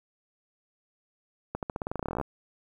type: accelerating click train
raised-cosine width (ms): 1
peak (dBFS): -17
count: 19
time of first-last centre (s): 1.55-2.213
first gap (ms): 78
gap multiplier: 0.9
effects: 9-bit